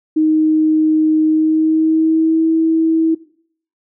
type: tone with pitch glide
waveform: sine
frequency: 312.2 to 323.4 Hz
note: D#4 to E4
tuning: +6 to -33 cents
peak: -10 dBFS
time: 0.16-3.15 s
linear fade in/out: 10 ms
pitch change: +61 cents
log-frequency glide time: 1.25-2.47 s
effects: noise-tail reverb RT60 0.6 s tail -20 dB re dry